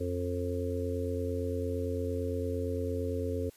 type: harmonic tone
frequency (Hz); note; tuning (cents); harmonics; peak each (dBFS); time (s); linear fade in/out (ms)
88.8; F2; +29; 1 / 3 / 4 / 5 / 6; -34 / -37 / -44 / -35 / -39; 0-3.5; 10
effects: white hiss -60 dBFS RMS until 3.56 s + resampled to 32000 Hz